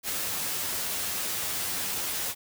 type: noise with comb filter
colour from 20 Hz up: white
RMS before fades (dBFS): -31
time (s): 0.03-2.35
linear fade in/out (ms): 50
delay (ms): 11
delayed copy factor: +0.6
effects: none